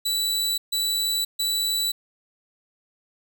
sawtooth tone bursts, 3951 Hz, B7, in tune, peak -19 dBFS, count 3, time 0.05-1.92 s, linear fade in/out 10 ms, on 530 ms, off 140 ms, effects none

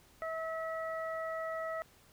harmonic tone, 647 Hz, E5, 32 cents flat, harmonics 1 / 2 / 3, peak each -37 / -41 / -44 dBFS, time 0.22-1.82 s, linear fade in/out 0 ms, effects pink hiss -63 dBFS RMS until 2.12 s

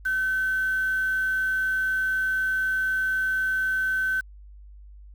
sine tone with quantisation, 1528 Hz, G6, 45 cents flat, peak -22 dBFS, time 0.05-4.21 s, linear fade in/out 10 ms, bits 7, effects added 50 Hz sine -43 dBFS peak until 5.14 s

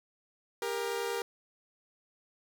sawtooth tone pair together, 399.5 / 469.7 Hz, G4 / A#4, +33 / +13 cents, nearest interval minor third, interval 280 cents, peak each -32 / -30 dBFS, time 0.62-1.22 s, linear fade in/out 2 ms, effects none

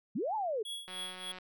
sine linear two-way sweep, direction up then down, 161.9 to 901 to 399.8 Hz, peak -31 dBFS, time 0.15-0.63 s, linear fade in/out 10 ms, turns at 0.35 s
square tone with tremolo, 3345 Hz, G#7, 12 cents sharp, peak -37 dBFS, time 0.65-1.32 s, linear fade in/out 5 ms, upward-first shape triangle, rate 3.4 Hz, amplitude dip 90%
click train, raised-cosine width 0.3 ms, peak -31 dBFS, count 94, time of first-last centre 0.88-1.385 s, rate 184 Hz
effects none

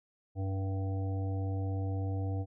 harmonic tone, 96.5 Hz, G2, 27 cents flat, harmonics 1 / 3 / 5 / 7 / 8, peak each -31 / -41 / -45 / -48 / -49 dBFS, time 0.35-2.46 s, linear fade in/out 50 ms, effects none

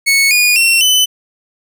sawtooth tone with pitch steps, 2208 / 2450 / 2718 / 3016 Hz, C#7 / D#7 / F7 / F#7, -7 / -27 / -48 / +32 cents, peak -5 dBFS, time 0.06-1.06 s, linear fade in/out 20 ms, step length 250 ms, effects none

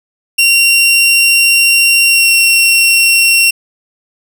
sawtooth tone with pitch glide, 2754 to 2732 Hz, F7 to F7, -25 to -39 cents, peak -3 dBFS, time 0.38-3.51 s, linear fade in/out 10 ms, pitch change -14 cents, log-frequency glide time 2.07-2.29 s, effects none

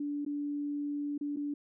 sine tone with dropouts, 290 Hz, D4, 22 cents flat, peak -32 dBFS, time 0-1.54 s, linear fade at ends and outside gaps 5 ms, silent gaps 0.25-0.262 / 1.179-1.21 / 1.362-1.368 s, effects none

